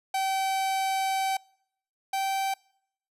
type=tone pair in turn; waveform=45% pulse; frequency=770 / 776.3 Hz; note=G5 / G5; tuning=-31 / -17 cents; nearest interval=unison; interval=14 cents; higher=second; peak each=-25 / -26 dBFS; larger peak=first; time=0.14-1.37 / 2.13-2.54 s; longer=first; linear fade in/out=5 ms; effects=noise-tail reverb RT60 0.7 s tail -26 dB re dry + resampled to 32000 Hz